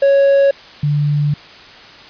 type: tone pair in turn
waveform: triangle / sine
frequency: 554.4 / 146.84 Hz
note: C#5 / D3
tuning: 0 / 0 cents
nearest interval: octave + major seventh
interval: 2300 cents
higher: first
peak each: -6 / -12 dBFS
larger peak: first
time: 0.02-0.51 / 0.83-1.34 s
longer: second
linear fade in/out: 5 ms
effects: white hiss -38 dBFS RMS until 2.09 s + resampled to 11025 Hz